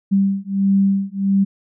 sine beating tone pair, 195.4 / 196.9 Hz, G3 / G3, -5 / +8 cents, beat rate 1.5 Hz, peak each -17 dBFS, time 0.11-1.45 s, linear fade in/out 20 ms, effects none

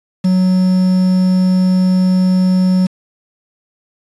triangle tone with quantisation, 185 Hz, F#3, in tune, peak -7 dBFS, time 0.24-2.87 s, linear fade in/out 10 ms, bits 5, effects resampled to 22050 Hz

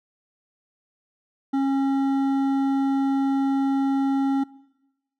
triangle tone with hard clipping, 272.6 Hz, C#4, 29 cents flat, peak -21 dBFS, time 1.53-4.44 s, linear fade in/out 10 ms, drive 13 dB, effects noise-tail reverb RT60 1.0 s tail -22 dB re dry + MP3 96 kbps

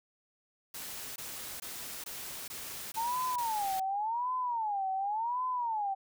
white noise bursts, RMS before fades -42 dBFS, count 7, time 0.74-3.8 s, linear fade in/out 5 ms, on 420 ms, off 20 ms
sine tone with vibrato, 880 Hz, A5, in tune, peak -30 dBFS, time 2.96-5.95 s, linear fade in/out 20 ms, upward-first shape sine, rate 0.9 Hz, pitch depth 250 cents each way
effects none

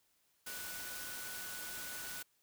sine tone in noise, 1480 Hz, F#6, in tune, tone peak -49 dBFS, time 0.46-2.23 s, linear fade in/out 10 ms, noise white, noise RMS -45 dBFS, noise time 0.46-2.23 s, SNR -7 dB, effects white hiss -75 dBFS RMS until 2.42 s

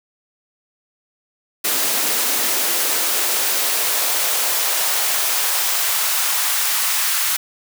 white noise with high-pass filter sweep, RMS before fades -19 dBFS, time 1.64-7.37 s, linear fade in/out 10 ms, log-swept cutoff 260 to 1200 Hz, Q 1.1, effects none

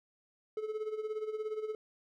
triangle tone with tremolo, 431.7 Hz, A4, 33 cents flat, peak -30 dBFS, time 0.57-1.75 s, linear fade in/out 2 ms, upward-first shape sine, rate 17 Hz, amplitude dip 70%, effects none

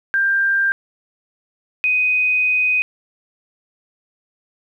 sine tone pair in turn, 1588 / 2500 Hz, G6 / D#7, +22 / +8 cents, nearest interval minor sixth, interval 786 cents, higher second, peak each -14 dBFS, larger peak neither, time 0.14-0.72 / 1.84-2.82 s, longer second, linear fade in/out 0 ms, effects 9-bit

